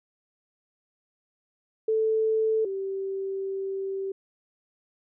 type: tone pair in turn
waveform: sine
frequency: 440 / 387.8 Hz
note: A4 / G4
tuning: 0 / -19 cents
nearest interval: major second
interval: 219 cents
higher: first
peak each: -21 / -28 dBFS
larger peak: first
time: 1.88-2.65 / 2.65-4.12 s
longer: second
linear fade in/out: 5 ms
effects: none